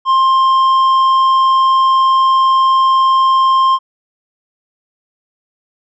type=tone with tanh clipping; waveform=sine; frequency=1057 Hz; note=C6; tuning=17 cents sharp; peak=-9 dBFS; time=0.05-3.79 s; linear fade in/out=50 ms; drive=6 dB; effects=none